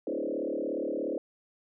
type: tone with frequency modulation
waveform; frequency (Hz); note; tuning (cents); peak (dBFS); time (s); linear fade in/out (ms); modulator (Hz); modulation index
sine; 417.9; G#4; +11; -29; 0.07-1.18; 2; 37; 4
effects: none